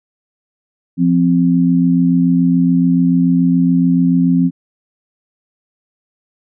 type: tone pair together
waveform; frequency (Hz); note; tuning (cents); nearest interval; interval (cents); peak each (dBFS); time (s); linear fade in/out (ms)
sine; 173.8 / 260.8; F3 / C4; -8 / -5; perfect fifth; 703; -12; 0.97-4.51; 50
effects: none